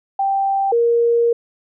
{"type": "tone pair in turn", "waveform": "sine", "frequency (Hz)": [784, 469.2], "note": ["G5", "A#4"], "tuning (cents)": [0, 11], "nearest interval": "major sixth", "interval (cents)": 889, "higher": "first", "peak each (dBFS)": [-15, -12], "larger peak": "second", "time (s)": [[0.19, 0.72], [0.72, 1.33]], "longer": "second", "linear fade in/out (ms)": 5, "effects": []}